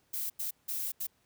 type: noise bursts at uneven times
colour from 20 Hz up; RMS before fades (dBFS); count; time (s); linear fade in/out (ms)
violet; -35; 4; 0.13-0.3 / 0.39-0.51 / 0.68-0.92 / 1-1.07; 10
effects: pink hiss -71 dBFS RMS until 1.25 s + high-pass 60 Hz 12 dB/octave